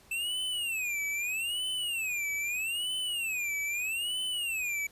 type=tone with vibrato; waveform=square; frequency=2637 Hz; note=E7; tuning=in tune; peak=-31 dBFS; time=0.11-4.87 s; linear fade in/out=5 ms; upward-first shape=sine; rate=0.79 Hz; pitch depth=240 cents each way; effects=pink hiss -59 dBFS RMS until 4.91 s + resampled to 32000 Hz